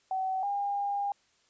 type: tone pair in turn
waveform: sine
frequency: 758 / 806.4 Hz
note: F#5 / G5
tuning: +42 / +49 cents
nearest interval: minor second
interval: 107 cents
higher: second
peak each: -28 / -28 dBFS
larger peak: neither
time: 0.11-0.43 / 0.43-1.12 s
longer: second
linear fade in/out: 2 ms
effects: white hiss -68 dBFS RMS until 1.49 s + resampled to 16000 Hz